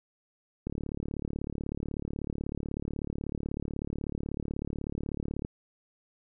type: click train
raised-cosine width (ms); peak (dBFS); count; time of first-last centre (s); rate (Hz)
3; -21; 174; 0.67-5.449; 36.2
effects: none